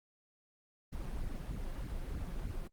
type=noise with flanger; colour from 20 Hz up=brown; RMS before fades=-39 dBFS; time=0.92-2.68 s; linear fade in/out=10 ms; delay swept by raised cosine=0.43 to 5.83 ms; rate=3.2 Hz; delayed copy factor=+0.75; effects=Opus 24 kbps